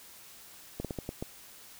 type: slowing click train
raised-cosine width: 2 ms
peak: -21 dBFS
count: 6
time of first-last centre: 0.8-1.225 s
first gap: 47 ms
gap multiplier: 1.3
effects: white hiss -52 dBFS RMS until 1.79 s